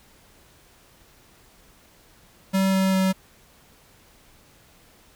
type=tone with pitch steps; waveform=square; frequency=191.9 / 190.68 / 189.48 Hz; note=G3 / G3 / F#3; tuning=-37 / -48 / +41 cents; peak=-19 dBFS; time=2.53-3.13 s; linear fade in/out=20 ms; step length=200 ms; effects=pink hiss -55 dBFS RMS until 5.15 s